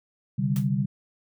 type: chord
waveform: sine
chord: C suspended second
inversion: none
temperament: equal with one note detuned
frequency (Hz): 132.56 / 146.83 / 196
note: C3 / D3 / G3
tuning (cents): +23 / 0 / 0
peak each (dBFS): -26 / -27 / -26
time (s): 0.38-0.86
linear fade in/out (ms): 10
type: noise with exponential decay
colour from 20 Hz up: white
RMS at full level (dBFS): -36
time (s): 0.56-0.69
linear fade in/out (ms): 1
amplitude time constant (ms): 28
effects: none